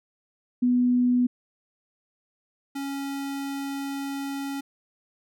sine / square tone pair in turn, 246.9 / 277.1 Hz, B3 / C#4, 0 / -1 cents, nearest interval major second, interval 199 cents, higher second, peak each -18 / -30 dBFS, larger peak first, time 0.62-1.27 / 2.75-4.61 s, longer second, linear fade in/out 10 ms, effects none

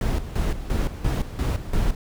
brown noise with tremolo, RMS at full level -22 dBFS, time 0.01-1.95 s, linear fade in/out 2 ms, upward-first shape square, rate 2.9 Hz, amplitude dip 70%, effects none

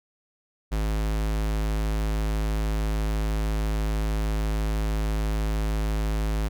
square tone, 53.1 Hz, G#1, 39 cents sharp, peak -24 dBFS, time 0.71-6.49 s, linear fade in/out 20 ms, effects none

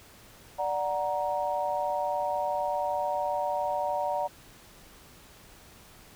sine chord, D augmented, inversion none, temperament equal with one note detuned, 587.3 / 740 / 936.6 Hz, D5 / F#5 / A#5, 0 / 0 / +8 cents, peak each -31 dBFS, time 0.58-4.28 s, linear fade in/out 20 ms, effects pink hiss -53 dBFS RMS until 6.15 s

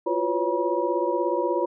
sine tone cluster, 342.5 / 359 / 503 / 561 / 961 Hz, F4 / F4 / B4 / C#5 / B5, -34 / +48 / +32 / +21 / -48 cents, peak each -28 dBFS, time 0.06-1.66 s, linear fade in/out 10 ms, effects none

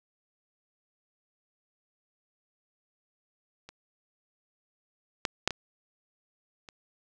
clicks, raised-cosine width 0.2 ms, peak -28 / -9 / -6 / -16 / -28 dBFS, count 5, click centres 3.69 / 5.252 / 5.476 / 5.507 / 6.688 s, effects none

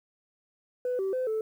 sine tone with pitch steps, 498.3 / 385.2 / 512 / 438 Hz, B4 / G4 / C5 / A4, +15 / -30 / -38 / -8 cents, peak -25 dBFS, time 0.85-1.41 s, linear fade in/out 2 ms, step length 140 ms, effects tanh soft clip ceiling -24 dBFS + 10-bit

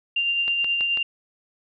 sine tone with tremolo, 2786 Hz, F7, 5 cents flat, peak -19 dBFS, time 0.16-1.03 s, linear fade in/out 5 ms, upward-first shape sine, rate 9.4 Hz, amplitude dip 30%
click train, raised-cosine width 0.3 ms, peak -19 dBFS, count 4, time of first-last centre 0.48-0.973 s, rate 6.08 Hz
effects none

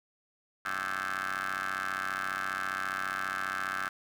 20% pulse ring-modulated tone, 94.8 Hz, F#2, 43 cents sharp, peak -24 dBFS, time 0.65-3.89 s, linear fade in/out 5 ms, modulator 1440 Hz, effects none

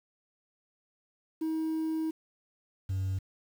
sine tone pair in turn, 318.4 / 95.43 Hz, D#4 / G2, +40 / -46 cents, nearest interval octave + major sixth, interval 2086 cents, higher first, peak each -26 dBFS, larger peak neither, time 1.41-2.11 / 2.89-3.19 s, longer first, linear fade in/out 10 ms, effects tanh soft clip ceiling -28 dBFS + 9-bit

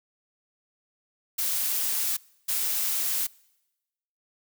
blue noise bursts at uneven times, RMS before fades -27 dBFS, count 2, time 1.38-2.17 / 2.48-3.27 s, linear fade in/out 10 ms, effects noise-tail reverb RT60 1.0 s tail -25 dB re dry

